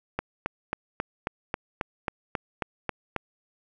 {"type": "click train", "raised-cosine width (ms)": 0.5, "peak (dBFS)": -12, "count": 12, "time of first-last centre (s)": [0.19, 3.163], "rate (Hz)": 3.7, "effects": []}